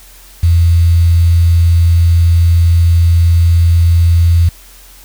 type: tone with quantisation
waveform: sine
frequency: 84.7 Hz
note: E2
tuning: 48 cents sharp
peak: -5 dBFS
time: 0.43-4.49 s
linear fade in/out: 5 ms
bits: 5
effects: added 44 Hz sine -39 dBFS peak until 5.04 s + white hiss -40 dBFS RMS until 5.04 s